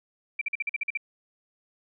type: tone bursts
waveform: sine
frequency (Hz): 2345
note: D7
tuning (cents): -3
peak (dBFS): -25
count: 9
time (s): 0.39-0.974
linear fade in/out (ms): 5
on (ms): 24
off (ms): 46
effects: none